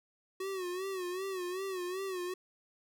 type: tone with vibrato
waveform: square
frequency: 371.9 Hz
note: F#4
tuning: 9 cents sharp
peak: -36 dBFS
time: 0.4-2.34 s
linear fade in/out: 5 ms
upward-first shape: sine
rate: 2.6 Hz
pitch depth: 86 cents each way
effects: none